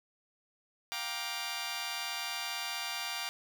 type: chord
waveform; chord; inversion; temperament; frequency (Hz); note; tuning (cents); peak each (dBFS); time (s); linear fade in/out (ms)
10% pulse; G minor seventh; third; just; 705.6 / 784 / 940.8 / 1176; F5 / G5 / Bb5 / D6; +18 / 0 / +16 / +2; -34; 0.92-3.29; 0
effects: none